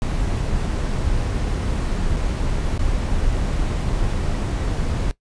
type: noise with dropouts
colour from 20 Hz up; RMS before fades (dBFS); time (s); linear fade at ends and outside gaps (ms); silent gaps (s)
brown; -21; 0.02-5.11; 0; 2.162-2.168 / 2.777-2.793 / 3.923-3.927
effects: noise-tail reverb RT60 0.1 s tail -18 dB re dry + resampled to 22050 Hz